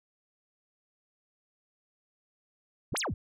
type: exponential two-way sweep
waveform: sine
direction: up then down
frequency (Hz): 58.7 to 11910 to 58.7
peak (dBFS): -29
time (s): 2.92-3.14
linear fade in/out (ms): 5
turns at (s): 2.98
effects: tanh soft clip ceiling -25 dBFS

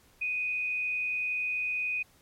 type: tone with frequency modulation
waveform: sine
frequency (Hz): 2489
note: D#7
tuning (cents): 0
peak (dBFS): -28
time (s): 0.21-2.03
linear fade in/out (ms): 10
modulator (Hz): 91.3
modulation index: 0.37
effects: pink hiss -62 dBFS RMS until 2.21 s + MP3 64 kbps

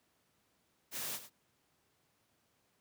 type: noise with echo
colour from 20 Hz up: white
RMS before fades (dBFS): -40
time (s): 0.91-1.2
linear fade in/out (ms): 50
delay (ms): 100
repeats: 1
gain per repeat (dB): -12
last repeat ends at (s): 1.3
effects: pink hiss -75 dBFS RMS until 2.8 s + high-pass 100 Hz 12 dB/octave

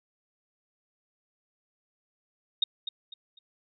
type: tone with echo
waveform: sine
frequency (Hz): 3711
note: A#7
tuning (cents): -9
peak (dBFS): -20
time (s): 2.62-2.64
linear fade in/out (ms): 5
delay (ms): 250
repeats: 3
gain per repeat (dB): -10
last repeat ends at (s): 3.39
effects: none

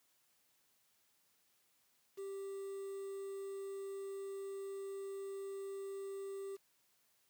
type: tone with quantisation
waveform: triangle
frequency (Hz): 392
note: G4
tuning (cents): 0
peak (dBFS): -40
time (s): 2.17-6.57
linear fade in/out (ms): 20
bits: 10
effects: white hiss -75 dBFS RMS until 7.29 s + high-pass 80 Hz 12 dB/octave

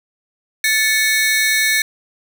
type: ring-modulated tone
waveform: sawtooth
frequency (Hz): 1982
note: B6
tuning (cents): +6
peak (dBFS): -7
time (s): 0.64-1.82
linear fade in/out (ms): 2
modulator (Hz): 233
effects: none

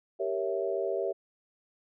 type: chord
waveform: sine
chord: G diminished seventh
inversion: none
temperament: equal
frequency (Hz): 392 / 466.2 / 554.4 / 659.3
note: G4 / Bb4 / Db5 / Fb5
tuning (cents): 0 / 0 / 0 / 0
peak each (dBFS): -32 / -35 / -34 / -34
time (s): 0.19-1.13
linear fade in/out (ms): 20
effects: none

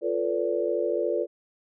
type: chord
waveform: sine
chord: B half-diminished seventh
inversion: second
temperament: equal with one note detuned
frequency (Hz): 349.2 / 440 / 493.9 / 577.2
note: F4 / A4 / B4 / D5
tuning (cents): 0 / 0 / 0 / -30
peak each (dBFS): -29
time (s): 0.01-1.27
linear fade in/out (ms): 50
effects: none

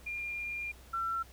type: tone pair in turn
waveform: sine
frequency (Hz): 2403 / 1348.6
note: D7 / E6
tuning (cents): +39 / +39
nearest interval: minor seventh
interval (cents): 1000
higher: first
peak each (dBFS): -35 / -31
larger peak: second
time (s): 0.06-0.72 / 0.93-1.23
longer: first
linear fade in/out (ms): 10
effects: added 62 Hz sine -53 dBFS peak until 1.32 s + pink hiss -58 dBFS RMS until 1.32 s

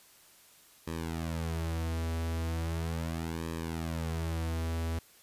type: tone with flanger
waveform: sawtooth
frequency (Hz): 82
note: E2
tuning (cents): -9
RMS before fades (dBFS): -34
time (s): 0.87-4.99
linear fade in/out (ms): 5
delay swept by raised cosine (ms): 1.4 to 5.7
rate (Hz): 0.38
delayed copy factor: -1
effects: white hiss -59 dBFS RMS until 5.22 s + resampled to 32000 Hz

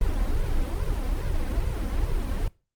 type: noise with flanger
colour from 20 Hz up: brown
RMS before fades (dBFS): -25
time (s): 0.01-2.48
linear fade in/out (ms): 2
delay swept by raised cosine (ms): 1.9 to 3.9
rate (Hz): 2.4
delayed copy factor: +0.95
effects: noise-tail reverb RT60 0.3 s tail -21 dB re dry + Opus 32 kbps

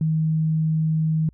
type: tone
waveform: sine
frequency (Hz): 158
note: D#3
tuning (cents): +27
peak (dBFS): -18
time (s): 0.01-1.29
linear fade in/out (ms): 2
effects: added 60 Hz sine -51 dBFS peak until 1.33 s

